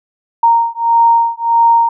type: beating tone pair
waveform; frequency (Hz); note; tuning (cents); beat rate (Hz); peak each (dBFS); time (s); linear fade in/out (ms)
sine; 927 / 928.6; A#5 / A#5; -10 / -7; 1.6; -11; 0.43-1.89; 5
effects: none